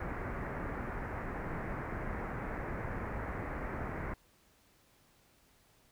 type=low-pass noise; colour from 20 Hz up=pink; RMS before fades=-39 dBFS; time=0-4.14 s; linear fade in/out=5 ms; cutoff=2100 Hz; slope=48 dB/octave; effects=pink hiss -67 dBFS RMS until 5.91 s